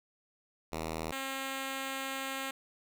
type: tone pair in turn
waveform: 5% pulse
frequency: 80.2 / 268.7 Hz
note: E2 / C4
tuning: -47 / +46 cents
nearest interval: octave + major sixth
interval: 2093 cents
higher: second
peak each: -24 dBFS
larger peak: neither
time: 0.72-1.12 / 1.12-2.51 s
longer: second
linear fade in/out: 5 ms
effects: none

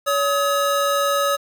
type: tone pair together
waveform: square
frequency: 565 / 1268.4 Hz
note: C#5 / D#6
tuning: +33 / +33 cents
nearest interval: octave + major second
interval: 1400 cents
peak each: -21 dBFS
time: 0.06-1.37 s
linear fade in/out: 20 ms
effects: 7-bit

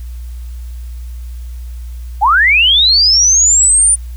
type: linear sweep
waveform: sine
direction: up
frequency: 740 to 9397 Hz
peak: -6 dBFS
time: 2.21-3.96 s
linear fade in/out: 20 ms
effects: added 60 Hz sine -23 dBFS peak until 4.16 s + white hiss -47 dBFS RMS until 4.16 s

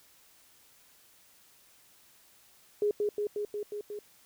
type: tone with echo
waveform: sine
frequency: 415.3 Hz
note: G#4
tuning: in tune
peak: -24 dBFS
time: 2.82-2.91 s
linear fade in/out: 2 ms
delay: 180 ms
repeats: 6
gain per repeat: -2 dB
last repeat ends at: 3.99 s
effects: white hiss -61 dBFS RMS until 4.25 s

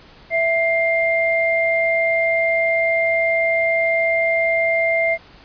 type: tone pair together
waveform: sine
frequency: 661.5 / 2100 Hz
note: E5 / C7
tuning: +6 / +6 cents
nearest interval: octave + minor sixth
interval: 2000 cents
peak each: -18 dBFS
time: 0.3-5.18 s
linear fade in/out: 50 ms
effects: pink hiss -46 dBFS RMS until 5.44 s + resampled to 11025 Hz

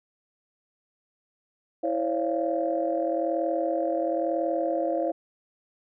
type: tone cluster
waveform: sine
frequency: 328.5 / 530 / 571 / 688 Hz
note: E4 / C5 / D5 / F5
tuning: -6 / +22 / -49 / -26 cents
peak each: -29 dBFS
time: 1.83-5.12 s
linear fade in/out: 10 ms
effects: tanh soft clip ceiling -13 dBFS

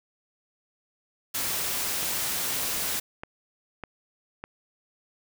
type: noise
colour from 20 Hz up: white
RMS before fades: -29 dBFS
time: 1.34-3 s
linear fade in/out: 10 ms
type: click train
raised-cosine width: 0.5 ms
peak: -21 dBFS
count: 5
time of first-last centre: 2.03-4.44 s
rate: 1.66 Hz
effects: none

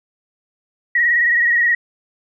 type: tone with vibrato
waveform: sine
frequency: 1900 Hz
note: A#6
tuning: 33 cents sharp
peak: -12 dBFS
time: 0.95-1.75 s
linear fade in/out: 5 ms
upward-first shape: sine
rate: 19 Hz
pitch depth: 43 cents each way
effects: none

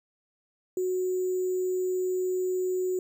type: tone with sample-and-hold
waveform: sine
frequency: 368.3 Hz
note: F#4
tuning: 8 cents flat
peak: -25 dBFS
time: 0.77-2.99 s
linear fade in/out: 2 ms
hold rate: 7350 Hz
effects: none

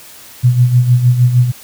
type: tone with tremolo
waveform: sine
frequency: 123.47 Hz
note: B2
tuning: in tune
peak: -4 dBFS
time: 0.43-1.52 s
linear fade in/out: 20 ms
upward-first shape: sine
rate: 6.5 Hz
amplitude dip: 65%
effects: white hiss -37 dBFS RMS until 1.63 s

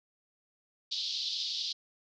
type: band-pass noise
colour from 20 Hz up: pink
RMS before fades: -35 dBFS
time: 0.91-1.73 s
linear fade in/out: 10 ms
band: 3400 to 5000 Hz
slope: 48 dB/octave
effects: none

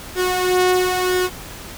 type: tone with flanger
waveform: sawtooth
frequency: 365.6 Hz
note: F#4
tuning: 21 cents flat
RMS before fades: -18 dBFS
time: 0.15-1.3 s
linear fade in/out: 50 ms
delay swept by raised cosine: 0.57 to 2.77 ms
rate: 0.99 Hz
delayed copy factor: +0.55
effects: pink hiss -35 dBFS RMS until 1.77 s

